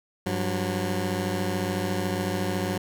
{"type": "tone pair together", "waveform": "15% pulse", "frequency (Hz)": [98, 182.08], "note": ["G2", "F#3"], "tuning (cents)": [0, -28], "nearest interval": "major seventh", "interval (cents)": 1072, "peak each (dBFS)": -22, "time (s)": [0.26, 2.78], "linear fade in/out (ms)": 5, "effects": []}